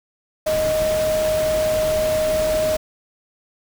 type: tone in noise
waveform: sine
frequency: 623 Hz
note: D#5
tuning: 2 cents sharp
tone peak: -17 dBFS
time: 0.46-2.77 s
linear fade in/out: 10 ms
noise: pink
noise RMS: -28 dBFS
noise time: 0.46-2.77 s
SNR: +8 dB
effects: none